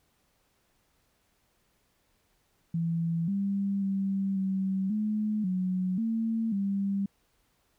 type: tone with pitch steps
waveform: sine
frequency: 166.6 / 198.1 / 194.9 / 191.4 / 213 / 184.4 / 225.4 / 197.7 Hz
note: E3 / G3 / G3 / G3 / G#3 / F#3 / A3 / G3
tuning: +19 / +18 / -10 / -41 / +44 / -6 / +42 / +15 cents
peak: -26 dBFS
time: 2.74-7.06 s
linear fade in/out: 5 ms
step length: 540 ms
effects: pink hiss -71 dBFS RMS until 7.78 s